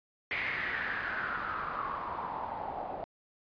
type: noise with low-pass filter sweep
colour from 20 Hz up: white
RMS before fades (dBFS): -36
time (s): 0.31-3.04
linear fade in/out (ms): 0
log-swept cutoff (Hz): 2200 to 710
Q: 6.2
effects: resampled to 11025 Hz